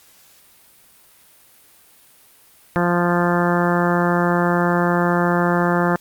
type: harmonic tone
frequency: 174.61 Hz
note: F3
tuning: in tune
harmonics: 1 / 2 / 3 / 4 / 5 / 6 / 7 / 8 / 9 / 10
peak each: -19 / -22 / -24 / -25 / -26 / -27 / -27 / -28 / -29 / -29 dBFS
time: 2.76-5.96 s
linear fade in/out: 0 ms
effects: white hiss -51 dBFS RMS until 6 s + Opus 48 kbps